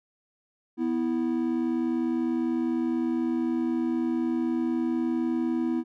triangle tone pair together, 247.7 / 327.6 Hz, B3 / E4, +5 / -11 cents, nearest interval perfect fourth, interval 484 cents, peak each -25 dBFS, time 0.77-5.84 s, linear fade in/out 50 ms, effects none

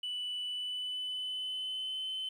sine tone with pitch glide, 2972 to 3056 Hz, F#7 to G7, +7 to -45 cents, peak -33 dBFS, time 0.03-2.29 s, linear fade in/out 5 ms, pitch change +48 cents, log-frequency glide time 0.44-2.09 s, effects tanh soft clip ceiling -32 dBFS + 11-bit

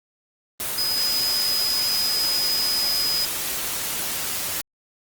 sine tone in noise, 4999 Hz, D#8, 7 cents sharp, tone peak -21 dBFS, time 0.78-3.25 s, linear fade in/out 0 ms, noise white, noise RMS -27 dBFS, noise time 0.6-4.61 s, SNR +3 dB, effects Opus 24 kbps

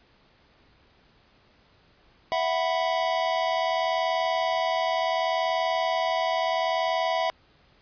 square chord, E suspended second, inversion none, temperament equal, 659.3 / 740 / 987.8 Hz, E5 / F#5 / B5, 0 / 0 / 0 cents, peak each -27 / -29 / -30 dBFS, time 2.32-7.3 s, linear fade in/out 0 ms, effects pink hiss -60 dBFS RMS until 7.81 s + resampled to 11025 Hz

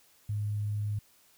sine tone with sample-and-hold, 104.3 Hz, G#2, 8 cents sharp, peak -29 dBFS, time 0.29-0.99 s, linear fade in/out 5 ms, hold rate 11025 Hz, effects white hiss -63 dBFS RMS until 1.37 s

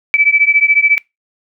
sine beating tone pair, 2300 / 2314 Hz, D7 / D7, -37 / -26 cents, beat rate 14 Hz, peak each -11 dBFS, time 0.14-0.98 s, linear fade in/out 0 ms, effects noise-tail reverb RT60 0.2 s tail -24 dB re dry

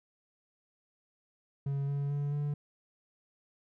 triangle tone with pitch steps, 139.4 / 141.51 / 143.65 / 145.82 Hz, C#3 / C#3 / D3 / D3, +10 / +36 / -38 / -12 cents, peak -28 dBFS, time 1.66-2.54 s, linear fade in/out 5 ms, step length 220 ms, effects none

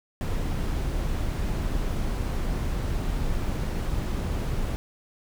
brown noise, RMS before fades -27 dBFS, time 0.21-4.76 s, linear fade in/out 0 ms, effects none

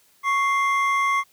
triangle tone pair together, 1108.7 / 2093 Hz, C#6 / C7, 0 / 0 cents, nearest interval major seventh, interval 1100 cents, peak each -18 / -22 dBFS, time 0.23-1.24 s, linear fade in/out 50 ms, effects white hiss -59 dBFS RMS until 1.32 s

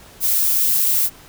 violet noise, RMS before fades -17 dBFS, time 0.2-1.1 s, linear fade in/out 50 ms, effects pink hiss -44 dBFS RMS until 1.28 s

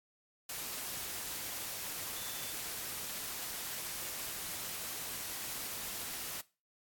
sine tone in noise, 3520 Hz, A7, in tune, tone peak -50 dBFS, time 2.16-2.53 s, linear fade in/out 5 ms, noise white, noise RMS -41 dBFS, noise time 0.49-6.41 s, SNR -12 dB, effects noise-tail reverb RT60 0.3 s tail -19 dB re dry + AAC 64 kbps

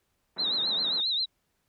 pink band-pass noise, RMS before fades -44 dBFS, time 0.36-1.01 s, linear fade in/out 10 ms, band 180 to 1700 Hz, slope 24 dB/octave
sine tone with vibrato, 3899 Hz, B7, 23 cents flat, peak -25 dBFS, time 0.38-1.26 s, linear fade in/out 20 ms, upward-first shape triangle, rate 7.5 Hz, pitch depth 140 cents each way
effects pink hiss -75 dBFS RMS until 1.68 s

